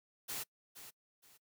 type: noise with echo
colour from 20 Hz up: white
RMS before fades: -41 dBFS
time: 0.28-0.44 s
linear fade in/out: 20 ms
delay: 470 ms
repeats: 2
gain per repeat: -11 dB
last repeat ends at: 1.38 s
effects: noise-tail reverb RT60 0.1 s tail -24 dB re dry